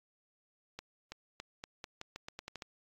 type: accelerating click train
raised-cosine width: 0.2 ms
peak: -25 dBFS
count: 12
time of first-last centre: 0.79-2.622 s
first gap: 330 ms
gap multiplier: 0.85
effects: AAC 64 kbps